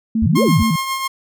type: tone with vibrato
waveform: sine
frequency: 189.8 Hz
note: F#3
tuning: 44 cents sharp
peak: -14 dBFS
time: 0.15-0.76 s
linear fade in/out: 5 ms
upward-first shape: square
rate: 4.5 Hz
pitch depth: 280 cents each way
type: exponential two-way sweep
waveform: sine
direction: up then down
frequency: 66.5 to 587.3 to 66.5 Hz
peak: -14 dBFS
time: 0.22-0.63 s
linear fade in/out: 5 ms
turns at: 0.43 s
type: tone with tremolo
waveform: sawtooth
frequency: 1068 Hz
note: C6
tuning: 35 cents sharp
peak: -14 dBFS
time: 0.35-1.08 s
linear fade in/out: 10 ms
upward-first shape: triangle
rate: 7.4 Hz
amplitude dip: 50%
effects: none